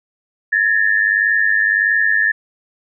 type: tone pair together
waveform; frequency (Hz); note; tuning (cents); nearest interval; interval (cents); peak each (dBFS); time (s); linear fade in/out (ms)
sine; 1708 / 1809.6; G#6 / A6; +48 / +48; minor second; 100; -15; 0.52-2.32; 10
effects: none